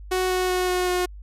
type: tone with pitch steps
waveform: sawtooth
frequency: 370 / 367.7 / 365.3 / 363 / 360.7 Hz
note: F#4 / F#4 / F#4 / F#4 / F#4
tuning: 0 / -11 / -22 / -33 / -44 cents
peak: -17 dBFS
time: 0.11-1.06 s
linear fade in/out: 10 ms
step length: 190 ms
effects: added 50 Hz sine -37 dBFS peak until 1.22 s + resampled to 32000 Hz